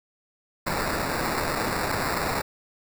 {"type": "noise with sample-and-hold", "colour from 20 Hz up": "blue", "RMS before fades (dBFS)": -27, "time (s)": [0.66, 2.42], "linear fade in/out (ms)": 10, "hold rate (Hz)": 3150, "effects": []}